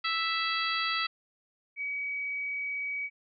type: harmonic tone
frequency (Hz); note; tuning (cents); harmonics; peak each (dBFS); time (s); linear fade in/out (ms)
659.3; E5; 0; 2 / 3 / 4 / 5 / 6 / 7; -32 / -34 / -35 / -36 / -37 / -37; 0.04-1.07; 10
type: tone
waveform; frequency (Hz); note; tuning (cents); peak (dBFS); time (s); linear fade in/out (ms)
sine; 2269; C#7; +40; -31; 1.76-3.1; 50
effects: none